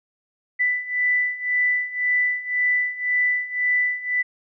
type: beating tone pair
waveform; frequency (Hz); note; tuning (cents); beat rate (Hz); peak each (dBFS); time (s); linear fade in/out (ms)
sine; 1985 / 1986.9; B6 / B6; +8 / +10; 1.9; -24 / -21; 0.59-4.23; 20
effects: none